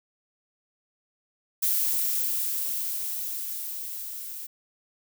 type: noise with level ramp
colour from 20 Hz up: violet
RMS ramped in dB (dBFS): -24 to -38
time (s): 1.62-4.47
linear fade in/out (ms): 10
effects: none